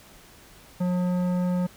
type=tone with tanh clipping; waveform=triangle; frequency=179.7 Hz; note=F3; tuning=50 cents sharp; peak=-24 dBFS; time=0.8-1.67 s; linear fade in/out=10 ms; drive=17 dB; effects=pink hiss -51 dBFS RMS until 1.76 s